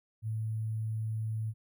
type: tone with sample-and-hold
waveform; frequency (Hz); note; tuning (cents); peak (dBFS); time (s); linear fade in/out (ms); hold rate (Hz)
sine; 110; A2; 0; -31; 0.22-1.54; 50; 11025
effects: none